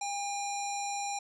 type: tone with low-pass filter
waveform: square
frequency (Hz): 807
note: G#5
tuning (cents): -50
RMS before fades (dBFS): -35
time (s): 0.01-1.19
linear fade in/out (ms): 5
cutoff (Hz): 6900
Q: 5.3
effects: none